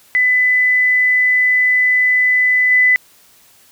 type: tone with level steps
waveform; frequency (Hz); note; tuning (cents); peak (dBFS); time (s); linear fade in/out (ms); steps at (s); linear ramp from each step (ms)
sine; 2002; B6; +23; -10 / -8; 0.15-2.96; 0; 2.7; 20
effects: white hiss -49 dBFS RMS until 3.71 s